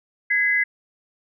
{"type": "tone pair together", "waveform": "sine", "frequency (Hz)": [1661.2, 2033], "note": ["G#6", "B6"], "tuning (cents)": [0, 50], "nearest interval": "minor third", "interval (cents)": 350, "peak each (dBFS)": [-23, -18], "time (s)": [0.3, 0.64], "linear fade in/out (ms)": 10, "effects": []}